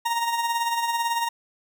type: tone with tremolo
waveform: 40% pulse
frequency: 932.3 Hz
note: A#5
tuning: in tune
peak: -20 dBFS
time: 0.05-1.29 s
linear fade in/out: 10 ms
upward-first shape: sine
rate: 18 Hz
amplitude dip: 50%
effects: none